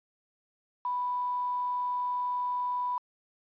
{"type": "tone with quantisation", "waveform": "sine", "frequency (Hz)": 987.8, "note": "B5", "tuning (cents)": 0, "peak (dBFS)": -28, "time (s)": [0.85, 2.98], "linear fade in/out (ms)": 2, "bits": 8, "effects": ["resampled to 11025 Hz"]}